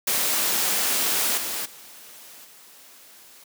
white noise with level steps, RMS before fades -23 / -29 / -45 / -49 dBFS, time 0.07-3.44 s, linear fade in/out 5 ms, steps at 1.37 / 1.65 / 2.44 s, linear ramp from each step 10 ms, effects high-pass 200 Hz 12 dB/octave

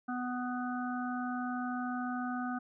harmonic tone, 248.5 Hz, B3, 11 cents sharp, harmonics 1 / 3 / 5 / 6, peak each -35 / -40 / -42 / -43 dBFS, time 0.08-2.59 s, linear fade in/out 10 ms, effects none

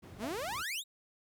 brown noise, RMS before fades -45 dBFS, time 0.02-0.63 s, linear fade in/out 20 ms
sawtooth exponential sweep, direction up, 185 to 3951 Hz, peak -32 dBFS, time 0.18-0.84 s, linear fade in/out 50 ms
sine tone with exponential decay, 672 Hz, E5, 33 cents sharp, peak -36 dBFS, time 0.23-0.39 s, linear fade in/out 5 ms, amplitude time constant 34 ms
effects high-pass 100 Hz 12 dB/octave

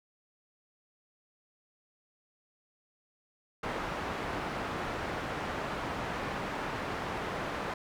white low-pass noise, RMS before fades -36 dBFS, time 3.63-7.74 s, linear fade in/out 5 ms, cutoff 1300 Hz, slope 12 dB/octave, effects none

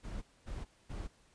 brown noise bursts, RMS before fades -41 dBFS, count 3, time 0.03-1.08 s, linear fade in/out 20 ms, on 190 ms, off 240 ms, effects pink hiss -67 dBFS RMS until 1.34 s + resampled to 22050 Hz

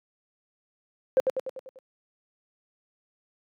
sine tone with echo, 523.3 Hz, C5, in tune, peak -15 dBFS, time 1.17-1.2 s, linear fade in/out 0 ms, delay 98 ms, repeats 6, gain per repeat -5 dB, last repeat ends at 1.788 s, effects tanh soft clip ceiling -12 dBFS + high-pass 200 Hz 12 dB/octave

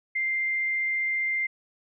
sine tone, 2095 Hz, C7, 2 cents sharp, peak -24 dBFS, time 0.15-1.47 s, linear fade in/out 10 ms, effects none

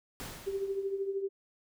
pink noise with exponential decay, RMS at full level -40 dBFS, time 0.2-1.22 s, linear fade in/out 0 ms, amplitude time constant 220 ms
sine tone with tremolo, 392 Hz, G4, in tune, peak -28 dBFS, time 0.46-1.29 s, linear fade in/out 20 ms, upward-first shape triangle, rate 13 Hz, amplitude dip 70%
effects none

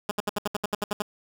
10% pulse tone bursts, 206.9 Hz, G#3, 6 cents flat, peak -16 dBFS, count 11, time 0.09-1.021 s, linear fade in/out 2 ms, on 21 ms, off 70 ms, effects none

